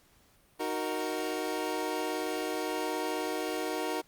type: chord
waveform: 25% pulse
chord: D# minor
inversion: none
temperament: equal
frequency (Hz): 311.1 / 370 / 466.2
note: D#4 / F#4 / A#4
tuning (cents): 0 / 0 / 0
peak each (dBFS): -32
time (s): 0.59-4.02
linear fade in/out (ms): 20
effects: pink hiss -64 dBFS RMS until 4.07 s + Opus 48 kbps